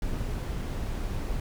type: noise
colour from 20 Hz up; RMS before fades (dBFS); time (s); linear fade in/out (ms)
brown; -31; 0.02-1.4; 2
effects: none